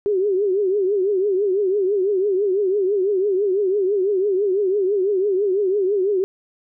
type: tone with vibrato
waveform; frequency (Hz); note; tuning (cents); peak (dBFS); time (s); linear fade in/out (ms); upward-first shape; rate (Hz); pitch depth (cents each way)
sine; 392; G4; 0; -16; 0.06-6.24; 0; triangle; 6; 150
effects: none